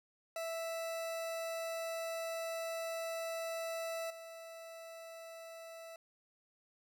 40% pulse tone with level steps, 659.3 Hz, E5, in tune, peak -37 / -47 dBFS, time 0.36-5.96 s, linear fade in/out 2 ms, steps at 4.1 s, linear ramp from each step 5 ms, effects none

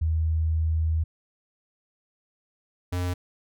sine / square tone pair in turn, 79.9 / 89.4 Hz, D#2 / F2, +47 / +41 cents, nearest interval major second, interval 194 cents, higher second, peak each -21 / -26 dBFS, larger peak first, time 0.01-1.04 / 2.92-3.14 s, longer first, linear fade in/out 10 ms, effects none

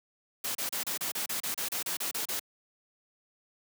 white noise bursts, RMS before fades -33 dBFS, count 14, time 0.44-2.396 s, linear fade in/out 5 ms, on 110 ms, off 32 ms, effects high-pass 150 Hz 12 dB/octave

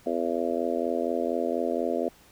harmonic tone, 84.2 Hz, E2, 37 cents sharp, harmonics 3 / 4 / 5 / 6 / 7 / 8, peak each -32 / -32 / -32 / -32 / -32 / -32 dBFS, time 0.06-2.09 s, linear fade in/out 5 ms, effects pink hiss -56 dBFS RMS until 2.31 s

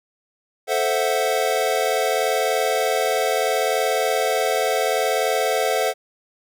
square chord, F# half-diminished seventh, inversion first, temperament equal, 440 / 523.3 / 659.3 / 740 Hz, A4 / C5 / E5 / F#5, 0 / 0 / 0 / 0 cents, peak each -25 dBFS, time 0.67-5.94 s, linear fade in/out 50 ms, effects none

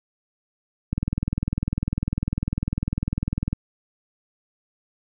click train, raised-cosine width 5 ms, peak -10 dBFS, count 53, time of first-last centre 0.93-3.53 s, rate 20 Hz, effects none

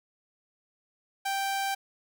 sawtooth tone, 784 Hz, G5, in tune, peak -24 dBFS, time 1.25-1.75 s, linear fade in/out 10 ms, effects none

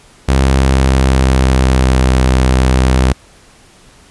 sawtooth tone with pitch glide, 66.5 to 64.23 Hz, C2 to C2, +29 to -31 cents, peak -4 dBFS, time 0.28-3.13 s, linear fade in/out 10 ms, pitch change -60 cents, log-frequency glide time 0.57-2.05 s, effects pink hiss -44 dBFS RMS until 4.1 s + resampled to 24000 Hz

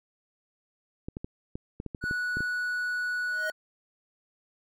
clicks, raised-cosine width 3 ms, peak -22 dBFS, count 11, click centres 1.085 / 1.169 / 1.245 / 1.555 / 1.801 / 1.863 / 1.948 / 2.04 / 2.111 / 2.37 / 2.406 s
triangle tone, 1472 Hz, F#6, 9 cents flat, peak -26 dBFS, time 2.01-3.52 s, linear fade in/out 50 ms
square tone with exponential growth, 626 Hz, D#5, 10 cents sharp, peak -30 dBFS, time 3.23-3.5 s, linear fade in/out 1 ms, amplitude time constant 57 ms
effects none

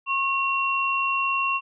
sine tone pair together, 1087 / 2739 Hz, C#6 / F7, -34 / -34 cents, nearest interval octave + major third, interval 1600 cents, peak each -24 dBFS, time 0.06-1.61 s, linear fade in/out 50 ms, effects none

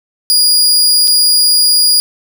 sawtooth tone with dropouts, 4868 Hz, D#8, 39 cents flat, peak -4 dBFS, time 0.3-2 s, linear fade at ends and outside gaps 0 ms, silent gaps 1.074-1.078 s, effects none

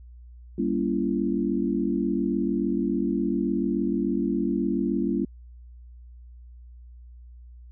sine chord, G diminished seventh, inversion none, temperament just, 196 / 235.2 / 282.2 / 338.7 Hz, G3 / Bb3 / Db4 / Fb4, 0 / +16 / +31 / +47 cents, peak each -28 dBFS, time 0.58-5.25 s, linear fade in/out 5 ms, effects added 60 Hz sine -43 dBFS peak until 7.71 s

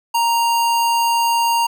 square tone, 932.3 Hz, A#5, in tune, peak -15 dBFS, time 0.14-1.67 s, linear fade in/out 10 ms, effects none

